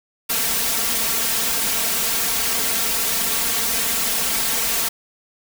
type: noise with comb filter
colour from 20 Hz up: white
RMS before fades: -21 dBFS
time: 0.29-4.89 s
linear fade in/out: 10 ms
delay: 4.4 ms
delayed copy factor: +0.85
effects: none